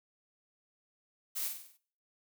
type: noise with echo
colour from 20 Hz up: blue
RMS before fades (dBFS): -36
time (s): 1.35-1.49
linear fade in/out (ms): 20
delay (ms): 48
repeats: 6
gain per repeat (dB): -5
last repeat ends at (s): 1.778
effects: noise-tail reverb RT60 0.5 s tail -20 dB re dry